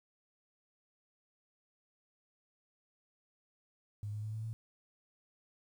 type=tone with pitch steps; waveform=sine; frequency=103.83 / 105.83 / 107.86 / 109.94 / 112.06 Hz; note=G#2 / G#2 / A2 / A2 / A2; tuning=0 / +33 / -34 / -1 / +32 cents; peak=-37 dBFS; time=4.03-4.53 s; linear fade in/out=0 ms; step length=100 ms; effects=11-bit